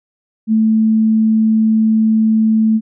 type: tone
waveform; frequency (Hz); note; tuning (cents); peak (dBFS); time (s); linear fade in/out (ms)
sine; 220; A3; 0; -9; 0.47-2.81; 50
effects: none